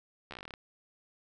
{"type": "slowing click train", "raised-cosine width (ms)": 0.3, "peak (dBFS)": -27, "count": 12, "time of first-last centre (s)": [0.31, 0.538], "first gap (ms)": 13, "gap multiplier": 1.09, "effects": []}